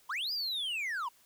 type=linear two-way sweep; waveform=triangle; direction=up then down; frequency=901 to 4978 to 901 Hz; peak=-31 dBFS; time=0.09-1.09 s; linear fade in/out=10 ms; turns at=0.32 s; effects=white hiss -64 dBFS RMS until 1.25 s